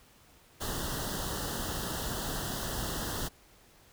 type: band-stop noise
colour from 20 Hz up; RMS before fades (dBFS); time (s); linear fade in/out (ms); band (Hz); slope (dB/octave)
pink; -35; 0.6-3.29; 20; 1900 to 2800; 96
effects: pink hiss -60 dBFS RMS until 3.92 s